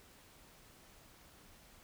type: silence
effects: pink hiss -61 dBFS RMS until 1.83 s